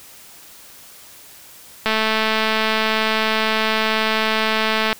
click train, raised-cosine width 0.3 ms, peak -3 dBFS, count 673, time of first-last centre 1.86-4.928 s, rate 219 Hz, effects white hiss -43 dBFS RMS until 4.99 s

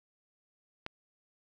click, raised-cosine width 0.3 ms, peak -21 dBFS, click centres 0.864 s, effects none

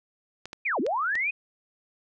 clicks, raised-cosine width 0.2 ms, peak -20 dBFS, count 4, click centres 0.456 / 0.531 / 0.865 / 1.154 s
sine linear two-way sweep, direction down then up, 2546 to 215.2 to 2546 Hz, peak -24 dBFS, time 0.65-1.31 s, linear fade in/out 10 ms, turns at 0.8 s
effects none

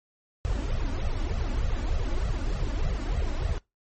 brown noise with flanger, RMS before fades -27 dBFS, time 0.45-3.58 s, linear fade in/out 0 ms, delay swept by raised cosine 1.5 to 3.5 ms, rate 3.3 Hz, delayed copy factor +0.9, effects noise-tail reverb RT60 0.2 s tail -23 dB re dry + MP3 32 kbps

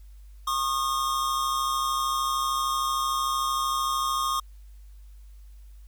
square tone pair together, 1087.8 / 1221 Hz, C#6 / D#6, -33 / -33 cents, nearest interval major second, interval 200 cents, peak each -28 dBFS, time 0.47-4.4 s, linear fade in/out 5 ms, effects added 50 Hz sine -44 dBFS peak until 5.87 s + white hiss -66 dBFS RMS until 5.87 s

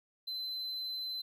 triangle tone, 4056 Hz, B7, 45 cents sharp, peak -35 dBFS, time 0.27-1.22 s, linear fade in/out 10 ms, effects 12-bit

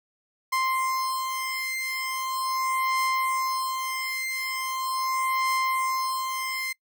30% pulse beating tone pair, 1046.5 / 1046.9 Hz, C6 / C6, 0 / +1 cents, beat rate 0.4 Hz, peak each -26 / -26 dBFS, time 0.52-6.73 s, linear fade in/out 10 ms, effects noise-tail reverb RT60 0.1 s tail -23 dB re dry

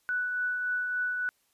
sine tone with tremolo, 1483 Hz, F#6, 4 cents sharp, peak -26 dBFS, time 0.09-1.29 s, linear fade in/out 0 ms, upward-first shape triangle, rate 3.5 Hz, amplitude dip 35%, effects white hiss -71 dBFS RMS until 1.53 s + resampled to 32000 Hz

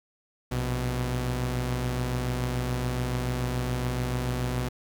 sawtooth tone pair together, 58.85 / 124.7 Hz, A#1 / B2, +17 / +17 cents, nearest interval octave + minor second, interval 1300 cents, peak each -28 / -24 dBFS, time 0.51-4.69 s, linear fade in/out 10 ms, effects 10-bit

